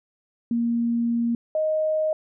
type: tone pair in turn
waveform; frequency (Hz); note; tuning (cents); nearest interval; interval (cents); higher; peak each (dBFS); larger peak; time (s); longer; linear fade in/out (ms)
sine; 234.4 / 623.4; A#3 / D#5; +10 / +3; octave + perfect fourth; 1693; second; -20; neither; 0.51-1.35 / 1.55-2.13; first; 2
effects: none